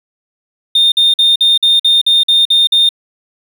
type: tone bursts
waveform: triangle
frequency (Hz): 3642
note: A#7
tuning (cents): -41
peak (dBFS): -4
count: 10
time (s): 0.75-2.891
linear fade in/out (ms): 5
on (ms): 170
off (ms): 49
effects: tanh soft clip ceiling -2 dBFS